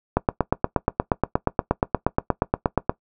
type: click train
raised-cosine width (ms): 1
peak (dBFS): -3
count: 24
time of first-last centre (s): 0.17-2.895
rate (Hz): 8.44
effects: noise-tail reverb RT60 0.1 s tail -19 dB re dry